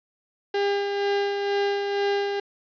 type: tone with tremolo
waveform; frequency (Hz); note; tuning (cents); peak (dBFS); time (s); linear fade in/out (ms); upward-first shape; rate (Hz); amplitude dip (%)
35% pulse; 402.2; G4; +44; -19; 0.54-2.4; 5; sine; 2.1; 40
effects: resampled to 11025 Hz + 9-bit